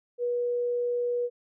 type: tone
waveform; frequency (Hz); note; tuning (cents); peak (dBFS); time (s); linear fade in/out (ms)
sine; 484.5; B4; -33; -25; 0.18-1.3; 50
effects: none

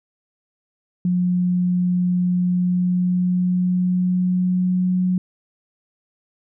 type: tone with pitch glide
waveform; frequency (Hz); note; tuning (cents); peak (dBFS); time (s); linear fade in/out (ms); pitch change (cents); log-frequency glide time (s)
sine; 179.3 to 182.75; F3 to F#3; +46 to -21; -16; 1.05-5.18; 2; +33; 2.45-5.03
effects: none

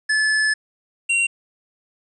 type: tone pair in turn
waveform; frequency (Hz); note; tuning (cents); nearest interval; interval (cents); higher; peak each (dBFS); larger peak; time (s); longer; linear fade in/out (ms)
square; 1729 / 2751; A6 / F7; -31 / -27; minor sixth; 804; second; -17; neither; 0.09-0.54 / 1.09-1.27; first; 10
effects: resampled to 24000 Hz + 9-bit

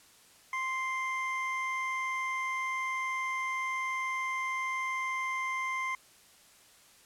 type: tone pair together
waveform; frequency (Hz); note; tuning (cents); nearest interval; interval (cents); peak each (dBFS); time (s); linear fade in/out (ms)
triangle; 1046.5 / 2093; C6 / C7; 0 / 0; octave; 1200; -32 / -32; 0.53-5.95; 2
effects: white hiss -59 dBFS RMS until 7.05 s + low-pass 11000 Hz 12 dB/octave

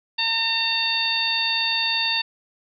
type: harmonic tone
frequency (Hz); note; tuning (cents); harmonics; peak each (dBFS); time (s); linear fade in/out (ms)
909; A#5; -44; 1 / 2 / 3 / 4 / 5; -31 / -30 / -25 / -25 / -25; 0.18-2.22; 10
effects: none

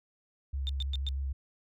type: tone with vibrato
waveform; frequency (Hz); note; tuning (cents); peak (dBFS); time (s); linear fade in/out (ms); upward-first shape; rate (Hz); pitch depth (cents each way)
sine; 68; C#2; -33; -30; 0.53-1.33; 10; sine; 6.3; 26
type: tone bursts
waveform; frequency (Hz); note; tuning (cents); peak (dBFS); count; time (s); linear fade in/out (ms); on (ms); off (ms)
sine; 3606; A7; +42; -32; 4; 0.67-1.088; 0; 22; 110
effects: tanh soft clip ceiling -23 dBFS

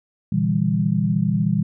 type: chord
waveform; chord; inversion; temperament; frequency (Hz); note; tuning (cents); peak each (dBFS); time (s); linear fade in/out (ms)
sine; E half-diminished seventh; second; just; 118.67 / 148.33 / 164.81 / 197.78; Bb2 / D3 / E3 / G3; +31 / +18 / 0 / +16; -24 / -26 / -21 / -21; 0.32-1.63; 5
effects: none

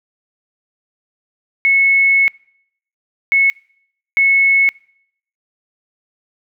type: tone bursts at uneven times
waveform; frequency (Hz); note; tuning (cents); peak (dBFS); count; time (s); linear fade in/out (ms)
sine; 2196; C#7; -17; -9; 3; 1.65-2.28 / 3.32-3.5 / 4.17-4.69; 0
effects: noise-tail reverb RT60 0.7 s tail -26 dB re dry

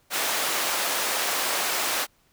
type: high-pass noise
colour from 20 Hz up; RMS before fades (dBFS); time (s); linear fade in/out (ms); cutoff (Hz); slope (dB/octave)
pink; -26; 0.1-2.07; 50; 610; 12
effects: pink hiss -64 dBFS RMS until 2.32 s

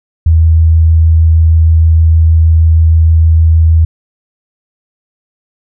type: tone with vibrato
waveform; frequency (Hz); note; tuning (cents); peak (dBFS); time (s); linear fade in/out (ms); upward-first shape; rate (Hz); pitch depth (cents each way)
sine; 80.9; E2; -32; -3; 0.26-3.85; 5; triangle; 6.4; 9
effects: none

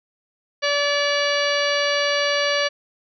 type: harmonic tone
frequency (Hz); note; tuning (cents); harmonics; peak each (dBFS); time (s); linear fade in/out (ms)
576; D5; -34; 1 / 2 / 3 / 4 / 5 / 6 / 7 / 8 / 10; -22 / -28 / -25 / -28 / -28 / -32 / -32 / -28 / -34; 0.62-2.69; 20
effects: none

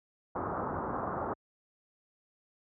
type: low-pass noise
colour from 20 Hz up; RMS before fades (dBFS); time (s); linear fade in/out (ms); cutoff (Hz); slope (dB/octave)
white; -35; 0.35-1.34; 10; 1300; 48
effects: high-pass 60 Hz 12 dB/octave

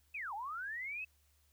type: linear two-way sweep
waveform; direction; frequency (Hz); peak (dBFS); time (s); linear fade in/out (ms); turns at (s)
sine; down then up; 2637 to 774 to 2637; -39; 0.14-1.05; 10; 0.34
effects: added 73 Hz sine -70 dBFS peak until 1.52 s + white hiss -74 dBFS RMS until 1.52 s

